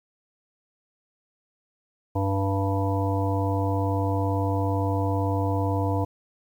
harmonic tone, 97.8 Hz, G2, 4 cents flat, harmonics 1 / 3 / 5 / 7 / 9 / 10, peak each -24 / -29 / -31 / -32 / -34 / -34 dBFS, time 2.15-6.05 s, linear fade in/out 10 ms, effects 9-bit

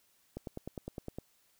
click train, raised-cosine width 2 ms, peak -26 dBFS, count 9, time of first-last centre 0.37-1.185 s, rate 9.81 Hz, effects white hiss -70 dBFS RMS until 1.59 s

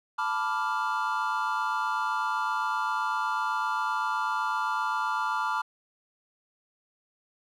triangle chord, B half-diminished seventh, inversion third, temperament equal, 880 / 987.8 / 1174.7 / 1396.9 Hz, A5 / B5 / D6 / F6, 0 / 0 / 0 / 0 cents, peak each -30 dBFS, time 0.18-5.62 s, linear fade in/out 10 ms, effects none

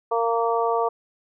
harmonic tone, 230.9 Hz, A#3, 16 cents flat, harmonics 2 / 3 / 4 / 5, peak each -23 / -25 / -26 / -27 dBFS, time 0.11-0.89 s, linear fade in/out 10 ms, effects none

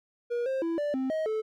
triangle tone with pitch steps, 477.9 / 530 / 332.3 / 586 / 262.5 / 631 / 435.8 Hz, A#4 / C5 / E4 / D5 / C4 / D#5 / A4, +43 / +22 / +14 / -4 / +6 / +24 / -17 cents, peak -25 dBFS, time 0.3-1.42 s, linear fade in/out 20 ms, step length 160 ms, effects none

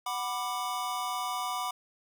square chord, B minor, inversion second, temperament just, 740.8 / 987.8 / 1185.3 Hz, F#5 / B5 / D6, +2 / 0 / +16 cents, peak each -37 / -36 / -36 dBFS, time 0.06-1.71 s, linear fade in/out 5 ms, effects none

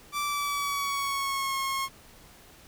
sawtooth tone with pitch glide, 1167 to 1082.6 Hz, D6 to C#6, -11 to -41 cents, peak -24 dBFS, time 0.12-1.89 s, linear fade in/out 50 ms, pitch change -130 cents, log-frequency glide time 0.23-1.56 s, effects pink hiss -53 dBFS RMS until 2.67 s

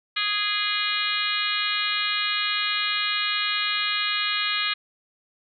harmonic tone with a mistuned harmonic, 415.3 Hz, G#4, in tune, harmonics 3 / 4 / 5 / 6 / 7 / 8 / 9 / 10, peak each -31 / -31 / -31 / -31 / -31 / -31 / -31 / -31 dBFS, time 0.16-4.74 s, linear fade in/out 10 ms, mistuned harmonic 6, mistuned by -31 cents, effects none

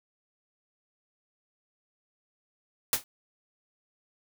white noise with exponential decay, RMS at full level -20 dBFS, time 2.93-3.04 s, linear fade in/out 1 ms, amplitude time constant 23 ms, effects none

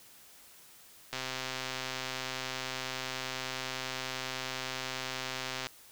click train, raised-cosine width 0.2 ms, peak -18 dBFS, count 591, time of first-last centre 1.13-5.668 s, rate 130 Hz, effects white hiss -56 dBFS RMS until 5.91 s

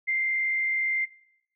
sine tone with frequency modulation, 2093 Hz, C7, in tune, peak -23 dBFS, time 0.07-1.06 s, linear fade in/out 20 ms, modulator 58 Hz, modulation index 0.44, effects noise-tail reverb RT60 0.8 s tail -23 dB re dry

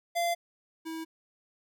square tone pair in turn, 688 / 323.4 Hz, F5 / E4, -26 / -33 cents, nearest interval octave + minor second, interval 1307 cents, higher first, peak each -27 / -36 dBFS, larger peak first, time 0.15-0.35 / 0.85-1.05 s, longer neither, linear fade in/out 20 ms, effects none

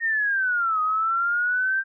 sine linear two-way sweep, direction down then up, 1859 to 1244.5 to 1582 Hz, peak -20 dBFS, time 0-1.84 s, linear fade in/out 50 ms, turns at 0.81 s, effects none

